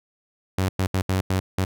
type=tone bursts at uneven times; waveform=sawtooth; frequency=94.3 Hz; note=F#2; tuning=33 cents sharp; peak=-16 dBFS; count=6; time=0.58-0.69 / 0.79-0.87 / 0.94-1.02 / 1.09-1.21 / 1.3-1.4 / 1.58-1.65 s; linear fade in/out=5 ms; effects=none